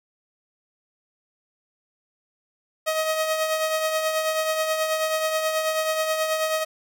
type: tone with tremolo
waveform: sawtooth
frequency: 631 Hz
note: D#5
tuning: 24 cents sharp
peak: -16 dBFS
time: 2.86-6.65 s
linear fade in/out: 20 ms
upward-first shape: triangle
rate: 9.3 Hz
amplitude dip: 50%
effects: none

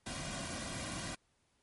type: noise with comb filter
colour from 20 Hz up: pink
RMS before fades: -41 dBFS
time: 0.06-1.15 s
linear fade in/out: 5 ms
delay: 2.3 ms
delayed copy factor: -0.75
effects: pink hiss -75 dBFS RMS until 1.62 s + MP3 48 kbps

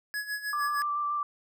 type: tone with tremolo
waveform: square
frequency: 1684 Hz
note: G#6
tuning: 24 cents sharp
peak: -30 dBFS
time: 0.14-0.82 s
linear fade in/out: 0 ms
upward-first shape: sine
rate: 6.5 Hz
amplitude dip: 75%
type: tone with vibrato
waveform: sine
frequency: 1174.7 Hz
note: D6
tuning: in tune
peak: -27 dBFS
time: 0.53-1.23 s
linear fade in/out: 2 ms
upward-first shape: square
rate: 7 Hz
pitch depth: 11 cents each way
effects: none

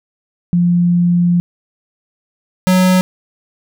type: tone pair in turn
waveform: sine / square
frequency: 174.61 / 184.57 Hz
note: F3 / F#3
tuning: 0 / -4 cents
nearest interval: minor second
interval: 96 cents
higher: second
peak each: -9 dBFS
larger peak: neither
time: 0.53-1.4 / 2.67-3.01 s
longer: first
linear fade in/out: 0 ms
effects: none

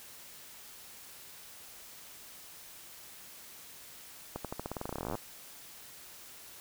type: accelerating click train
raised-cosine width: 1 ms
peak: -22 dBFS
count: 24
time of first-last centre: 4.36-5.153 s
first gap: 87 ms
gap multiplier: 0.9
effects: white hiss -51 dBFS RMS until 6.6 s

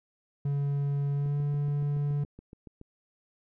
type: tone with pitch glide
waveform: triangle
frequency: 141.7 to 144.59 Hz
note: C#3 to D3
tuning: +38 to -27 cents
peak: -24 dBFS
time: 0.45-2.24 s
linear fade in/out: 5 ms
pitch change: +35 cents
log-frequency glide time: 1.13-1.38 s
type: click train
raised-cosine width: 3 ms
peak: -33 dBFS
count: 12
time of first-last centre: 1.26-2.814 s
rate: 7.08 Hz
effects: none

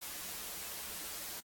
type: noise with comb filter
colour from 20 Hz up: white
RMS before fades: -43 dBFS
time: 0.01-1.41 s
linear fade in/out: 20 ms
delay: 7.8 ms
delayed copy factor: -0.7
effects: AAC 64 kbps

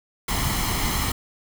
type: noise with comb filter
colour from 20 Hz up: pink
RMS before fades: -24 dBFS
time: 0.28-1.12 s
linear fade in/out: 5 ms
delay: 0.96 ms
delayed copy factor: +0.6
effects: none

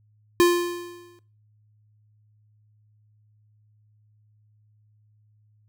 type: tone with exponential decay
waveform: square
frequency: 349.2 Hz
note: F4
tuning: in tune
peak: -13 dBFS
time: 0.4-1.19 s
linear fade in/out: 0 ms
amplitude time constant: 170 ms
effects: noise-tail reverb RT60 0.4 s tail -19 dB re dry + added 106 Hz sine -58 dBFS peak until 5.68 s

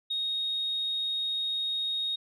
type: tone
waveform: sine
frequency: 3734 Hz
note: A#7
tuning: 2 cents sharp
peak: -27 dBFS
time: 0.1-2.16 s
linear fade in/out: 10 ms
effects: tanh soft clip ceiling -23 dBFS

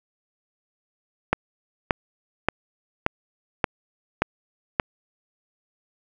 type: click train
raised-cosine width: 0.5 ms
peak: -3 dBFS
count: 7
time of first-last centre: 1.33-4.798 s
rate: 1.73 Hz
effects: none

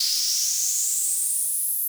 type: noise with high-pass filter sweep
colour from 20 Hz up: pink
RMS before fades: -24 dBFS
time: 0-1.88 s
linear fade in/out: 5 ms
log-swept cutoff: 4700 to 12000 Hz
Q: 5.7
effects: none

